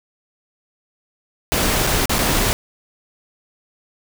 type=noise with dropouts; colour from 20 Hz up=pink; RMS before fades=-18 dBFS; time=1.52-2.53 s; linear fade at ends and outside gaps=0 ms; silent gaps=1.867-1.871 / 2.057-2.095 / 2.184-2.189 s; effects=none